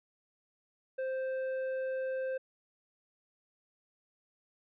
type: tone with hard clipping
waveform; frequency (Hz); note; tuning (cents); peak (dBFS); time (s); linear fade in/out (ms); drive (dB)
triangle; 523.3; C5; 0; -34; 0.98-2.38; 10; 10
effects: resampled to 8000 Hz